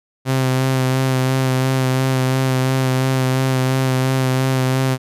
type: tone with vibrato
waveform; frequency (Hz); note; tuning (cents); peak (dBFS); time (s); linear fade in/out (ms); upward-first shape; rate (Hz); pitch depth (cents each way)
sawtooth; 130.81; C3; 0; -11; 0.25-4.98; 50; sine; 2.9; 21
effects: resampled to 32000 Hz